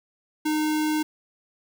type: tone with sample-and-hold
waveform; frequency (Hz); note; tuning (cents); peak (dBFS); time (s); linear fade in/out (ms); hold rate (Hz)
sine; 307.7; D#4; -19; -21; 0.45-1.03; 10; 1225
effects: none